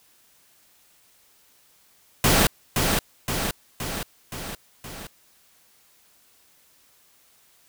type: noise with echo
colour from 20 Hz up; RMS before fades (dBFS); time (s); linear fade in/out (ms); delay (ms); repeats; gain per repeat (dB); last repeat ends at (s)
pink; -18; 2.24-2.47; 2; 520; 5; -4; 5.07
effects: white hiss -59 dBFS RMS until 7.68 s